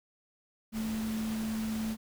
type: tone in noise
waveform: sine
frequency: 220 Hz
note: A3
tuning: in tune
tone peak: -31 dBFS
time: 0.72-1.97 s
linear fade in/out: 50 ms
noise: pink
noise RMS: -43 dBFS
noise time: 0.72-1.97 s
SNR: +9 dB
effects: none